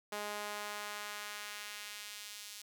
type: tone with high-pass filter sweep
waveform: sawtooth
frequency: 207.7 Hz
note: G#3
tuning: in tune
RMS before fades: -44 dBFS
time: 0.12-2.62 s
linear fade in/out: 5 ms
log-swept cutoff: 580 to 4100 Hz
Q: 0.86
effects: none